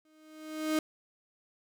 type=tone with exponential growth; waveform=35% pulse; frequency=311.1 Hz; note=D#4; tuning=in tune; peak=-23 dBFS; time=0.05-0.79 s; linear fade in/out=2 ms; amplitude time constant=160 ms; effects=none